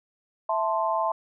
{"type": "chord", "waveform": "sine", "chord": "A minor", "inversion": "second", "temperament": "equal", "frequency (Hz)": [659.3, 880, 1046.5], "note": ["E5", "A5", "C6"], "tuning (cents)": [0, 0, 0], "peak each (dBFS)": -27, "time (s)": [0.49, 1.12], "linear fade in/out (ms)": 5, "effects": []}